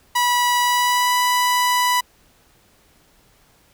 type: tone with pitch glide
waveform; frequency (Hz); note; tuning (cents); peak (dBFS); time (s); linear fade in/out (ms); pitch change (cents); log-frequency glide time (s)
sawtooth; 976 to 988.5; B5 to B5; -21 to +1; -12; 0.15-2.01; 10; +22; 0.6-1.14
effects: pink hiss -56 dBFS RMS until 3.73 s